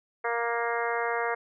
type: harmonic tone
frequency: 234.3 Hz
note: A#3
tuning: 9 cents sharp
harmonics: 2 / 3 / 4 / 5 / 6 / 7 / 8 / 9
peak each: -31 / -33 / -34 / -35 / -36 / -36 / -37 / -38 dBFS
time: 0.24-1.35 s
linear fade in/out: 10 ms
effects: none